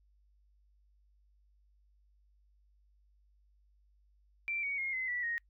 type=tone with pitch steps; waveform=sine; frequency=2349 / 2244 / 2144 / 2048 / 1957.1 / 1869.8 Hz; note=D7 / C#7 / C7 / C7 / B6 / A#6; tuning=0 / +21 / +42 / -38 / -16 / +5 cents; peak=-33 dBFS; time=4.48-5.38 s; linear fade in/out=0 ms; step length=150 ms; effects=noise-tail reverb RT60 0.1 s tail -26 dB re dry + added 50 Hz sine -65 dBFS peak until 5.49 s